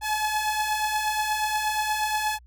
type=beating tone pair; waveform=sawtooth; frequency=848 / 856.4 Hz; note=G#5 / A5; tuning=+36 / -47 cents; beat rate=8.4 Hz; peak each=-27 / -21 dBFS; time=0.01-2.39 s; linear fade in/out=50 ms; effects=added 60 Hz sine -49 dBFS peak until 2.46 s